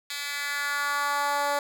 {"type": "tone with high-pass filter sweep", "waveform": "10% pulse", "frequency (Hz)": 286.9, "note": "D4", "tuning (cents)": -40, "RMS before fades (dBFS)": -28, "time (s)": [0.1, 1.59], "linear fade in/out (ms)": 2, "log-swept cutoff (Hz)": [2800, 620], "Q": 2, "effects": []}